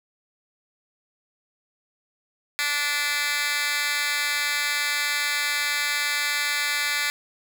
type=tone with high-pass filter; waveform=10% pulse; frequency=291.2 Hz; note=D4; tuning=15 cents flat; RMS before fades=-25 dBFS; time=2.59-7.1 s; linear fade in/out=0 ms; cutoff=2300 Hz; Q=2.1; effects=none